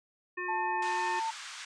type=harmonic tone; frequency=360.4 Hz; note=F#4; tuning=45 cents flat; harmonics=1 / 3 / 5 / 7; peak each=-39 / -40 / -36 / -42 dBFS; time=0.37-1.2 s; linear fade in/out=10 ms
type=tone with pitch glide; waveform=sine; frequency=880 to 896.4 Hz; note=A5 to A5; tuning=0 to +32 cents; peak=-30 dBFS; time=0.48-1.31 s; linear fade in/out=10 ms; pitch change=+32 cents; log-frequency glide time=0.81-1.04 s
type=band-pass noise; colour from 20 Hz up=pink; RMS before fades=-44 dBFS; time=0.82-1.65 s; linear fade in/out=5 ms; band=1200 to 7800 Hz; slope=24 dB/octave
effects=resampled to 22050 Hz